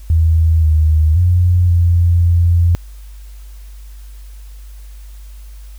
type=tone with pitch steps; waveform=sine; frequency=81 / 78.1 / 88.9 / 86.4 / 85.9 Hz; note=E2 / D#2 / F2 / F2 / F2; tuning=-30 / +7 / +31 / -18 / -28 cents; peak=-8 dBFS; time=0.1-2.75 s; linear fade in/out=0 ms; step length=530 ms; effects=added 50 Hz sine -31 dBFS peak until 5.78 s + white hiss -49 dBFS RMS until 5.78 s